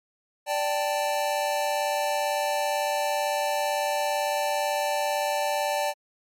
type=chord; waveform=square; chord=D suspended fourth; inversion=none; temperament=just; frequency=587.3 / 783.1 / 881 Hz; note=D5 / G5 / A5; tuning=0 / -2 / +2 cents; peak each=-28 / -30 / -30 dBFS; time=0.46-5.94 s; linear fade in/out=50 ms; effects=MP3 64 kbps